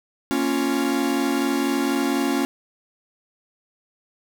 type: chord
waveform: 45% pulse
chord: Bb minor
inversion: none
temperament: equal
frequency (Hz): 233.1 / 277.2 / 349.2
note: Bb3 / Db4 / F4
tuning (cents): 0 / 0 / 0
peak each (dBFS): -27 / -22 / -26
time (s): 0.31-2.45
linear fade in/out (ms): 0
effects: none